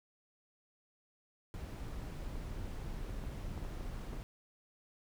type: noise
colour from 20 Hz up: brown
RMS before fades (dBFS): -42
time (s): 1.54-4.23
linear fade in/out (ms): 0
type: clicks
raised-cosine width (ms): 1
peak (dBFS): -36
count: 7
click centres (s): 2.356 / 3.095 / 3.239 / 3.577 / 3.65 / 3.809 / 4.133
effects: none